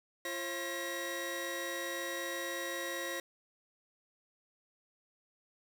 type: tone cluster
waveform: sawtooth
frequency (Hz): 343.5 / 538 / 1907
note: F4 / C5 / A#6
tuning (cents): -29 / +48 / +39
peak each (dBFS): -39 / -37 / -36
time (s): 0.25-3.2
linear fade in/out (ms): 2
effects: none